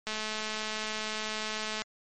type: click train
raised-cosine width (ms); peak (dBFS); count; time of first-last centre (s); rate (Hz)
0.2; -17; 379; 0.07-1.82; 216
effects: MP3 48 kbps